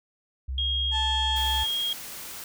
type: tone with pitch glide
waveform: sine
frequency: 65.41 to 66.44 Hz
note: C2 to C2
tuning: 0 to +27 cents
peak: -28 dBFS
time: 0.48-1.64 s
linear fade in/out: 10 ms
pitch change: +27 cents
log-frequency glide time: 1.3-1.49 s
type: tone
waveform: sine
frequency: 3260 Hz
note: G#7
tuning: 33 cents flat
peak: -25 dBFS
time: 0.58-1.93 s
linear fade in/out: 2 ms
type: harmonic tone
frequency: 875 Hz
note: A5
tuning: 10 cents flat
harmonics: 1 / 2 / 3 / 4 / 5 / 6 / 7 / 8 / 9 / 10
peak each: -29 / -36 / -46 / -40 / -48 / -52 / -52 / -47 / -52 / -56 dBFS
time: 0.91-1.67 s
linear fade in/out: 50 ms
type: noise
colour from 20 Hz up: white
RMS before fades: -39 dBFS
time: 1.36-2.44 s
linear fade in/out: 2 ms
effects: none